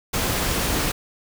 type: noise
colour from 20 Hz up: pink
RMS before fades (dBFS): -23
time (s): 0.13-0.92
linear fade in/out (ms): 10
effects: none